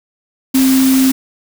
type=tone in noise; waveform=sine; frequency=263.7 Hz; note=C4; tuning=14 cents sharp; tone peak=-8 dBFS; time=0.54-1.12 s; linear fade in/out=10 ms; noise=white; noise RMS=-20 dBFS; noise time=0.54-1.12 s; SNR=+9 dB; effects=none